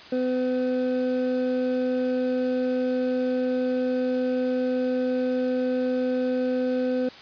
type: tone pair together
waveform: triangle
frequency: 253.5 / 507 Hz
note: B3 / B4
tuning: +45 / +45 cents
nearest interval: octave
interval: 1200 cents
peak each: -23 / -23 dBFS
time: 0.12-7.09 s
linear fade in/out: 5 ms
effects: white hiss -44 dBFS RMS until 7.21 s + resampled to 11025 Hz